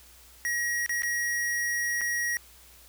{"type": "tone with dropouts", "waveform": "square", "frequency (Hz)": 1900, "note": "A#6", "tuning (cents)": 33, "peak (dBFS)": -27, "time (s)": [0.45, 2.37], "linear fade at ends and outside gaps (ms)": 0, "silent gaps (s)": [[0.862, 0.894], [1.021, 1.033], [2.01, 2.015]], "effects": ["added 60 Hz sine -57 dBFS peak until 2.88 s", "white hiss -54 dBFS RMS until 2.88 s"]}